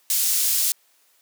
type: high-pass noise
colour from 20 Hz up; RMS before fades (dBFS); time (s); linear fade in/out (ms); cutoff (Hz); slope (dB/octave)
pink; -21; 0.1-0.72; 2; 6600; 12
effects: white hiss -61 dBFS RMS until 1.21 s + high-pass 400 Hz 12 dB/octave